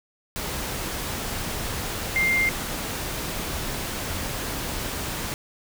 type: tone in noise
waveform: sine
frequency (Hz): 2105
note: C7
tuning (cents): +10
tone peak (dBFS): -19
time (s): 2.16-2.49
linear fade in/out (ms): 0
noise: pink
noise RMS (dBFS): -30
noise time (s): 0.36-5.34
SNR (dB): +8
effects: none